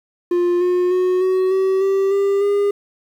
triangle tone with pitch steps, 351.7 / 358.9 / 366.2 / 373.7 / 381.3 / 389.1 / 397.1 / 405.2 Hz, F4 / F4 / F#4 / F#4 / G4 / G4 / G4 / G#4, +12 / +47 / -18 / +17 / -48 / -13 / +22 / -43 cents, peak -12 dBFS, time 0.31-2.71 s, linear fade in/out 5 ms, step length 300 ms, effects 8-bit

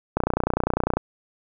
click train, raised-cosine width 1 ms, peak -6 dBFS, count 25, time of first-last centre 0.17-0.97 s, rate 30 Hz, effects none

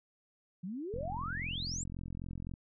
sine exponential sweep, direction up, 168.8 to 7902 Hz, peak -37 dBFS, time 0.63-1.84 s, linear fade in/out 10 ms
click train, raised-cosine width 5 ms, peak -30 dBFS, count 71, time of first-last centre 0.94-2.538 s, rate 43.8 Hz
effects none

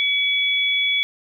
sine tone pair together, 2273 / 3406 Hz, C#7 / G#7, +43 / +43 cents, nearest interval perfect fifth, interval 700 cents, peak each -20 dBFS, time 0-1.03 s, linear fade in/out 0 ms, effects none

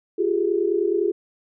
sine tone cluster, 346.1 / 390.5 / 420.2 Hz, F4 / G4 / G#4, -16 / -7 / +20 cents, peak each -23 dBFS, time 0.18-1.12 s, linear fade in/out 10 ms, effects none

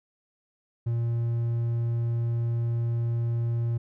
triangle tone, 117.1 Hz, A#2, 8 cents sharp, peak -22 dBFS, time 0.86-3.78 s, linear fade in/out 10 ms, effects none

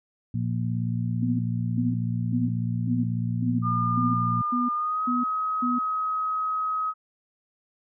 harmonic tone, 58.27 Hz, A#1, in tune, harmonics 2 / 3 / 4, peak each -26 / -30 / -32 dBFS, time 0.34-4.42 s, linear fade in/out 5 ms
sine tone bursts, 245.6 Hz, B3, 9 cents flat, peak -24 dBFS, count 9, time 1.22-5.79 s, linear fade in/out 10 ms, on 170 ms, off 380 ms
sine tone with pitch glide, 1209 to 1269.1 Hz, D6 to D#6, +50 to +34 cents, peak -24 dBFS, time 3.62-6.94 s, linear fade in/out 50 ms, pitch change +84 cents, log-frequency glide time 4.73-5.04 s
effects none

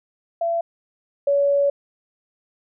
sine tone pair in turn, 675 / 565.2 Hz, E5 / C#5, +41 / +34 cents, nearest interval minor third, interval 307 cents, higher first, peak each -19 / -15 dBFS, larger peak second, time 0.41-0.61 / 1.27-1.7 s, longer second, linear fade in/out 5 ms, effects none

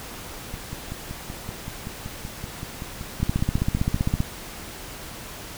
two click trains, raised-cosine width 5 ms, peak -9 / -20 dBFS, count 16 / 20, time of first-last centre 3.23-4.204 / 0.54-4.152 s, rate 15.4 / 5.26 Hz, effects pink hiss -38 dBFS RMS until 5.57 s

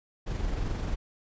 brown noise with amplitude modulation, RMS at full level -29 dBFS, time 0.26-0.96 s, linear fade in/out 20 ms, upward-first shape sine, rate 22.8 Hz, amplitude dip 35%, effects resampled to 16000 Hz

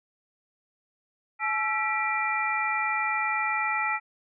sine tone cluster, 856 / 1336 / 1955 / 2368 Hz, A5 / E6 / B6 / D7, -48 / +23 / -18 / +14 cents, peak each -30 dBFS, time 1.39-4 s, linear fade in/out 50 ms, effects none

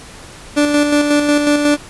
30% pulse tone with tremolo, 292.9 Hz, D4, 5 cents flat, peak -7 dBFS, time 0.56-1.77 s, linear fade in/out 20 ms, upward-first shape square, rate 5.5 Hz, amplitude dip 40%, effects pink hiss -36 dBFS RMS until 1.89 s + resampled to 24000 Hz

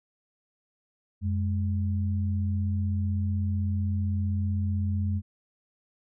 sine tone pair together, 91.84 / 207.6 Hz, F#2 / G#3, -12 / 0 cents, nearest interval octave + major second, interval 1412 cents, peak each -25 / -32 dBFS, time 1.21-5.22 s, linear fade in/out 50 ms, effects none

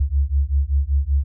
sine beating tone pair, 67.4 / 72.6 Hz, C#2 / D2, -48 / -19 cents, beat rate 5.2 Hz, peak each -19 dBFS, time 0-1.24 s, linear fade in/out 10 ms, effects none

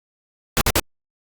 pink noise bursts, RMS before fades -17 dBFS, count 3, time 0.57-0.797 s, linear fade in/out 0 ms, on 41 ms, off 52 ms, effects Opus 48 kbps

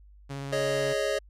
sawtooth tone with vibrato, 138.59 Hz, C#3, in tune, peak -30 dBFS, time 0.29-0.94 s, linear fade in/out 20 ms, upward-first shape triangle, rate 16 Hz, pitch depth 17 cents each way
square chord, Ab suspended fourth, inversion none, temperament just, 415.3 / 553.7 / 623 Hz, Ab4 / Db5 / Eb5, 0 / -2 / +2 cents, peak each -32 / -30 / -31 dBFS, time 0.52-1.19 s, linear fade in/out 10 ms
effects added 50 Hz sine -50 dBFS peak until 1.29 s + low-pass 9000 Hz 12 dB/octave

